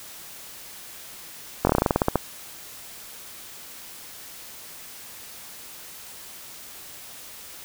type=slowing click train; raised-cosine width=1 ms; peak=-4 dBFS; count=13; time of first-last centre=1.65-2.157 s; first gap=21 ms; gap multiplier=1.12; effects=white hiss -42 dBFS RMS until 7.64 s